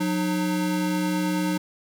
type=tone pair together; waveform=square; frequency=181.35 / 305.4 Hz; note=F#3 / D#4; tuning=-34 / -32 cents; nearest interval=major sixth; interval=902 cents; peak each=-26 dBFS; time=0-1.58 s; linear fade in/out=10 ms; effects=none